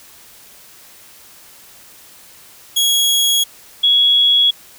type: tone pair in turn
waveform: sawtooth / sine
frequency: 3322 / 3345 Hz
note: G#7 / G#7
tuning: 0 / +12 cents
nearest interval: unison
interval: 12 cents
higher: second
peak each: -9 dBFS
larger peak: neither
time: 2.76-3.44 / 3.83-4.51 s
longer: neither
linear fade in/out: 10 ms
effects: white hiss -43 dBFS RMS until 4.78 s